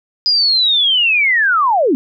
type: linear sweep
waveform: sine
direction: down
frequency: 4978 to 237.6 Hz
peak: -10 dBFS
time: 0.26-1.95 s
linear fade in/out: 0 ms
effects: none